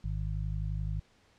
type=harmonic tone; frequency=51.6 Hz; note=G#1; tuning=10 cents flat; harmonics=1 / 2 / 3; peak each=-33 / -36 / -38 dBFS; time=0.04-1 s; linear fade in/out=5 ms; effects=pink hiss -65 dBFS RMS until 1.38 s + low-pass 6000 Hz 12 dB/octave